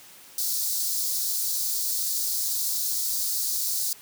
white high-pass noise, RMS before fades -27 dBFS, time 0.38-3.93 s, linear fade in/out 2 ms, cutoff 4100 Hz, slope 48 dB/octave, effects white hiss -49 dBFS RMS until 4.01 s + high-pass 80 Hz 12 dB/octave

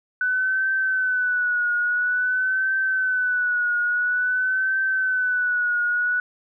sine tone with vibrato, 1495 Hz, F#6, 17 cents sharp, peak -19 dBFS, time 0.21-6.2 s, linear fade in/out 2 ms, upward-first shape triangle, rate 0.49 Hz, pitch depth 66 cents each way, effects none

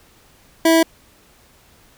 25% pulse tone, 327 Hz, E4, 14 cents flat, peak -7 dBFS, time 0.65-0.83 s, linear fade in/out 5 ms, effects pink hiss -52 dBFS RMS until 1.97 s

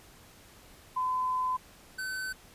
sine / square tone pair in turn, 1017 / 1523.8 Hz, C6 / G6, -50 / -49 cents, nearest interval perfect fifth, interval 701 cents, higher second, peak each -27 / -34 dBFS, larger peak first, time 0.96-1.57 / 1.98-2.33 s, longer first, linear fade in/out 10 ms, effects pink hiss -55 dBFS RMS until 2.54 s + resampled to 32000 Hz

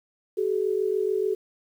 sine tone pair together, 380.9 / 427.8 Hz, G4 / A4, -50 / -49 cents, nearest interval major second, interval 201 cents, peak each -25 dBFS, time 0.37-1.35 s, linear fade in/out 10 ms, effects 9-bit

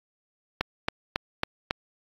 click train, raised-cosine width 0.3 ms, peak -8 dBFS, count 5, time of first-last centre 0.61-1.709 s, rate 3.64 Hz, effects AAC 32 kbps

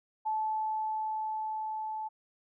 sine tone with level ramp, 869 Hz, A5, 22 cents flat, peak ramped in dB -28 to -34 dBFS, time 0.25-2.09 s, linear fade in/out 20 ms, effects none

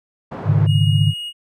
pink band-pass noise, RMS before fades -31 dBFS, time 0.31-0.67 s, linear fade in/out 10 ms, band 150 to 1000 Hz, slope 12 dB/octave
sine chord, Ab suspended fourth, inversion none, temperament equal with one note detuned, 103.83 / 138.59 / 154.13 Hz, Ab2 / Db3 / Eb3, 0 / 0 / -16 cents, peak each -15 / -18 / -17 dBFS, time 0.44-1.14 s, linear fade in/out 50 ms
triangle tone, 2875 Hz, F7, 50 cents sharp, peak -24 dBFS, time 0.66-1.33 s, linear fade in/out 50 ms
effects none

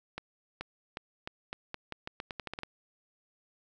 accelerating click train, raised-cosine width 0.3 ms, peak -21 dBFS, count 15, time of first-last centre 0.18-2.633 s, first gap 430 ms, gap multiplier 0.84, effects none

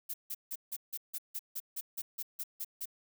violet noise bursts, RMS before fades -38 dBFS, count 14, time 0.09-2.856 s, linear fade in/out 10 ms, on 49 ms, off 160 ms, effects none

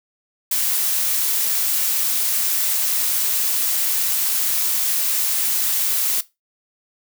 blue noise, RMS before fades -20 dBFS, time 0.51-6.21 s, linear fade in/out 5 ms, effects noise-tail reverb RT60 0.2 s tail -17 dB re dry

